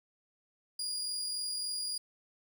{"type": "tone with amplitude modulation", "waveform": "30% pulse", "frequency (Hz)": 4854, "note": "D#8", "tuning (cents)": -44, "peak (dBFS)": -30, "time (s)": [0.79, 1.98], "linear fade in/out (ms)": 5, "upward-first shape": "sine", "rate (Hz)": 43.5, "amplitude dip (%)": 25, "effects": ["11-bit"]}